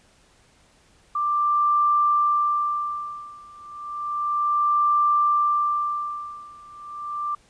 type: tone with tremolo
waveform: sine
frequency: 1181 Hz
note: D6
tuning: 9 cents sharp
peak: -16 dBFS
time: 1.15-7.35 s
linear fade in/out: 5 ms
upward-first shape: sine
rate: 0.32 Hz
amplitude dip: 95%
effects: pink hiss -58 dBFS RMS until 7.49 s + resampled to 22050 Hz